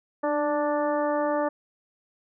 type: harmonic tone with a mistuned harmonic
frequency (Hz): 293.9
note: D4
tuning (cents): +1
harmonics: 1 / 2 / 3 / 4 / 5 / 6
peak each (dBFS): -29 / -25 / -30 / -33 / -40 / -39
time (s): 0.23-1.49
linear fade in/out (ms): 10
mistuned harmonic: 1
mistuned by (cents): +33
effects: none